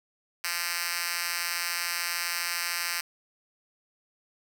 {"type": "tone with high-pass filter", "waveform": "5% pulse", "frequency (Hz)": 172.9, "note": "F3", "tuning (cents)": -17, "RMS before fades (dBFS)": -31, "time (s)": [0.44, 3.01], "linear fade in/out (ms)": 5, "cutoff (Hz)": 2400, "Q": 0.73, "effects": []}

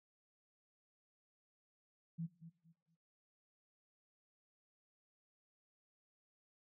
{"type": "tone with echo", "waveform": "sine", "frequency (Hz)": 166, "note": "E3", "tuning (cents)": 12, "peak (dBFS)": -39, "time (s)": [2.18, 2.27], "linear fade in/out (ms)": 20, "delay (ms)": 230, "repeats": 3, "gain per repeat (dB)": -12, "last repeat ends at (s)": 2.96, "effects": ["noise-tail reverb RT60 0.6 s tail -18 dB re dry"]}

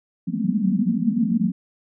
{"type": "band-pass noise", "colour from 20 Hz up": "white", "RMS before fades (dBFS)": -21, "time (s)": [0.27, 1.52], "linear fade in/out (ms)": 10, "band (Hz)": [170, 250], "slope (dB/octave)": 96, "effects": []}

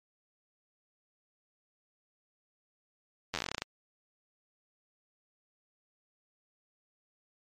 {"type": "slowing click train", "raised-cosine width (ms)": 0.2, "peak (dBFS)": -15, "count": 14, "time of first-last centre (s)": [3.34, 3.62], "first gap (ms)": 10, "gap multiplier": 1.12, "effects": ["MP3 64 kbps"]}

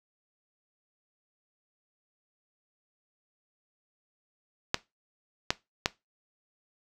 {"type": "clicks", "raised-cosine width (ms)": 0.2, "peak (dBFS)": -6, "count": 3, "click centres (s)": [4.744, 5.505, 5.859], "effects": ["noise-tail reverb RT60 0.2 s tail -18 dB re dry"]}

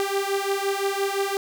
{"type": "beating tone pair", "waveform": "sawtooth", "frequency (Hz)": [392, 397.8], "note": ["G4", "G4"], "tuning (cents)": [0, 25], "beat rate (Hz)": 5.8, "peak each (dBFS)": -22, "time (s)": [0, 1.37], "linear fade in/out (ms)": 0, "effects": []}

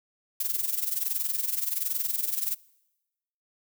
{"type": "noise with amplitude modulation", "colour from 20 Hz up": "violet", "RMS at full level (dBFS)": -26, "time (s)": [0.4, 2.55], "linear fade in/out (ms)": 5, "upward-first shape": "sine", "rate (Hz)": 21.3, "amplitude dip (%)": 75, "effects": ["noise-tail reverb RT60 1.0 s tail -24 dB re dry"]}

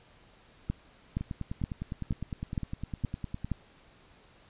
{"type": "two click trains", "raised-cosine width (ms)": 5, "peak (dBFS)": [-22, -17], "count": [23, 7], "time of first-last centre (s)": [[1.21, 3.446], [0.7, 3.517]], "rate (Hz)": [9.84, 2.13], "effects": ["pink hiss -59 dBFS RMS until 4.49 s", "resampled to 8000 Hz"]}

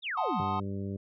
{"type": "exponential sweep", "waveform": "sine", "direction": "down", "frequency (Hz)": [3912, 110], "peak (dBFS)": -31, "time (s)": [0.02, 0.44], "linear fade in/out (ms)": 50}
{"type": "chord", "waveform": "triangle", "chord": "F# diminished seventh", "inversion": "none", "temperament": "equal", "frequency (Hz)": [740, 880, 1046.5, 1244.5], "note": ["F#5", "A5", "C6", "Eb6"], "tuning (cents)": [0, 0, 0, 0], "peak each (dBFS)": -33, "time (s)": [0.17, 0.6], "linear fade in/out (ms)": 5}
{"type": "harmonic tone", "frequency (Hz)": 98.4, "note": "G2", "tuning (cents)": 7, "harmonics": [1, 2, 3, 4, 5, 6], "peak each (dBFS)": [-36, -36, -43, -42, -50, -51], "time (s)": [0.39, 0.97], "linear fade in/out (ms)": 10}
{"effects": ["resampled to 11025 Hz"]}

